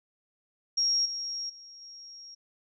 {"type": "tone with level steps", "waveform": "sine", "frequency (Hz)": 5588, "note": "F8", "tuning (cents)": 0, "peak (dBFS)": [-23, -32, -46, -44], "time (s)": [0.77, 2.35], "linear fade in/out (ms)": 10, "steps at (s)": [1.05, 1.49, 1.81], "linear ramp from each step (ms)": 10, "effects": []}